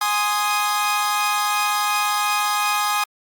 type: chord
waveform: sawtooth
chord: Ab major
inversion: none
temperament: equal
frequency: 830.6 / 1046.5 / 1244.5 Hz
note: Ab5 / C6 / Eb6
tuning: 0 / 0 / 0 cents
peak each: -19 / -23 / -18 dBFS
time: 0.01-3.04 s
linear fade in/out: 5 ms
effects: Opus 48 kbps